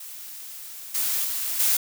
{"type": "noise with level steps", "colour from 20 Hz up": "blue", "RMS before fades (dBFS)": [-39, -25, -28, -21], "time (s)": [0, 1.77], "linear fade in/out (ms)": 5, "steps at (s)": [0.94, 1.24, 1.59], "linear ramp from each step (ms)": 10, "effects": []}